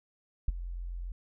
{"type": "tone with ADSR envelope", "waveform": "sine", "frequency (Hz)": 43.67, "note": "F1", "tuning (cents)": 1, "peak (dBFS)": -20, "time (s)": [0.48, 1.12], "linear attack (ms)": 5, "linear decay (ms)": 21, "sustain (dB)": -15, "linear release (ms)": 3, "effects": []}